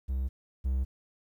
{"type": "tone pair in turn", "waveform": "triangle", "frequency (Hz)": [65.41, 65.41], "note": ["C2", "C2"], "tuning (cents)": [0, 0], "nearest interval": "unison", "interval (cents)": 0, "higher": "neither", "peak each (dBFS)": [-26, -24], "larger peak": "second", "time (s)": [[0.08, 0.29], [0.64, 0.85]], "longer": "neither", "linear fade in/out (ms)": 20, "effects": ["11-bit"]}